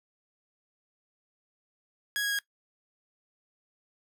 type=tone with pitch steps; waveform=sawtooth; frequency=1661.2 / 1650.7 / 1640.2 Hz; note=G#6 / G#6 / G#6; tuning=0 / -11 / -22 cents; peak=-24 dBFS; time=2.16-2.388 s; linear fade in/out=0 ms; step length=76 ms; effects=noise-tail reverb RT60 0.1 s tail -19 dB re dry